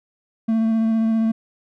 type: tone with vibrato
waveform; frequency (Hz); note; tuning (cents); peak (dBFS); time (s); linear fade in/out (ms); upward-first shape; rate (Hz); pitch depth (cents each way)
triangle; 223.7; A3; +29; -14; 0.48-1.32; 10; sine; 15; 16
effects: none